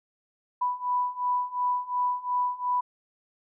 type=beating tone pair; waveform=sine; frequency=987.8 / 990.6 Hz; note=B5 / B5; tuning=0 / +5 cents; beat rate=2.8 Hz; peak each=-29 / -27 dBFS; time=0.61-2.81 s; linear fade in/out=10 ms; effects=none